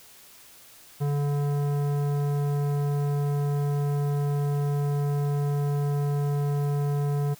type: tone with tanh clipping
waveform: sine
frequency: 143.9 Hz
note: D3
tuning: 35 cents flat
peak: -25 dBFS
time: 1-7.35 s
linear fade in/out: 20 ms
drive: 15 dB
effects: white hiss -51 dBFS RMS until 7.39 s